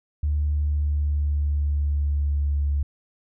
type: tone with pitch glide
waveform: sine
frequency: 74.1 to 71.7 Hz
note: D2 to D2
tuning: +16 to -41 cents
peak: -19 dBFS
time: 0.23-2.83 s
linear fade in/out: 5 ms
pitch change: -57 cents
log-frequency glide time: 0.44-2.71 s
effects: tanh soft clip ceiling -15 dBFS